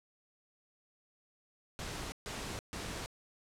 pink noise bursts, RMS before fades -41 dBFS, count 3, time 1.79-3.06 s, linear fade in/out 0 ms, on 330 ms, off 140 ms, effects low-pass 9000 Hz 12 dB/octave

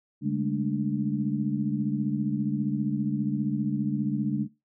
sine tone cluster, 141.6 / 203 / 218 / 292.8 Hz, C#3 / G#3 / A3 / D4, +37 / -39 / -16 / -5 cents, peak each -30 dBFS, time 0.21-4.48 s, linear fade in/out 50 ms, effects noise-tail reverb RT60 0.2 s tail -17 dB re dry

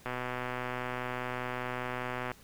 click train, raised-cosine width 0.5 ms, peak -20 dBFS, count 283, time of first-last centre 0.06-2.316 s, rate 125 Hz, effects pink hiss -57 dBFS RMS until 2.43 s

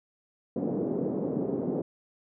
white band-pass noise, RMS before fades -30 dBFS, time 0.56-1.82 s, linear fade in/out 5 ms, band 160 to 450 Hz, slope 24 dB/octave, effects none

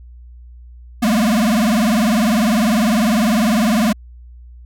square tone with vibrato, 220 Hz, A3, in tune, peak -13 dBFS, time 1.02-3.93 s, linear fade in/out 10 ms, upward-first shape sine, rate 20 Hz, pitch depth 190 cents each way, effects added 60 Hz sine -36 dBFS peak until 4.65 s

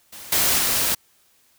white noise with level steps, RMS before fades -39 / -19 / -21 dBFS, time 0.12-0.95 s, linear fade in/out 10 ms, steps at 0.32 / 0.58 s, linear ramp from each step 5 ms, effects white hiss -60 dBFS RMS until 1.58 s

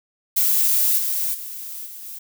violet noise with level steps, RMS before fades -18 / -23 / -33 / -37 / -35 dBFS, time 0.36-2.19 s, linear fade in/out 10 ms, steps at 0.97 / 1.33 / 1.85 / 2.03 s, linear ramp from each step 20 ms, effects none

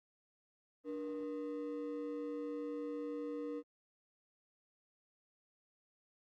triangle ring-modulated tone, 385.1 Hz, G4, 31 cents flat, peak -34 dBFS, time 0.84-3.63 s, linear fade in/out 50 ms, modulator 91 Hz, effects Opus 24 kbps

